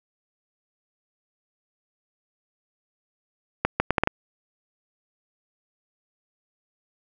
accelerating click train, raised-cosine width 0.5 ms, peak -4 dBFS, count 6, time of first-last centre 3.65-4.074 s, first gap 150 ms, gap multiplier 0.71, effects none

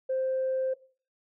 sine tone, 523.3 Hz, C5, in tune, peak -25 dBFS, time 0.09-0.74 s, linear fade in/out 10 ms, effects noise-tail reverb RT60 0.4 s tail -19 dB re dry + tanh soft clip ceiling -22 dBFS

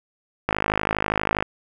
click train, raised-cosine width 0.5 ms, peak -5 dBFS, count 50, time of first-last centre 0.49-1.425 s, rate 52.4 Hz, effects 7-bit

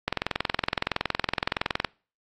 click train, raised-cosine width 0.3 ms, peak -8 dBFS, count 39, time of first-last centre 0.08-1.847 s, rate 21.5 Hz, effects noise-tail reverb RT60 0.4 s tail -26 dB re dry + AAC 48 kbps

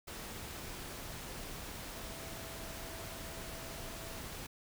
sine tone in noise, 659.3 Hz, E5, in tune, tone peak -53 dBFS, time 1.95-4.2 s, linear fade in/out 10 ms, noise pink, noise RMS -45 dBFS, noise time 0.07-4.47 s, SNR -11 dB, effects none

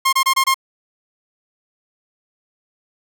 sawtooth tone bursts, 1066 Hz, C6, 32 cents sharp, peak -9 dBFS, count 5, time 0.05-0.544 s, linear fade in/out 10 ms, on 78 ms, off 26 ms, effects none

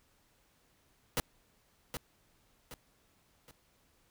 pink noise with echo, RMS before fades -31 dBFS, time 1.17-1.2 s, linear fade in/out 0 ms, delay 770 ms, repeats 3, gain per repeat -8 dB, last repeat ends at 3.51 s, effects pink hiss -70 dBFS RMS until 4.1 s

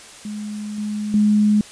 sine tone with level steps, 210 Hz, G#3, 19 cents sharp, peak -26 / -22 / -12 dBFS, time 0.25-1.61 s, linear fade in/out 2 ms, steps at 0.78 / 1.14 s, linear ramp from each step 2 ms, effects white hiss -41 dBFS RMS until 1.71 s + resampled to 22050 Hz

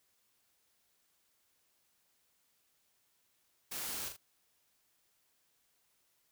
white noise with echo, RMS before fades -41 dBFS, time 3.71-4.09 s, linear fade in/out 10 ms, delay 39 ms, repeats 2, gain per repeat -6 dB, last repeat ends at 4.168 s, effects white hiss -75 dBFS RMS until 6.31 s

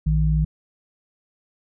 sine tone pair together, 58.4 / 155.56 Hz, A#1 / D#3, +4 / 0 cents, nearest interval octave + perfect fourth, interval 1696 cents, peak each -19 dBFS, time 0.06-0.45 s, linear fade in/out 10 ms, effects none

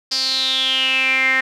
sawtooth tone with band-pass filter sweep, 262.7 Hz, C4, 7 cents sharp, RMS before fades -18 dBFS, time 0.11-1.41 s, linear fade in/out 10 ms, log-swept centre 4900 to 1900 Hz, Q 9.4, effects none

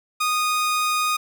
sawtooth tone, 1237 Hz, D#6, 10 cents flat, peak -16 dBFS, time 0.2-1.17 s, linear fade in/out 10 ms, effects none

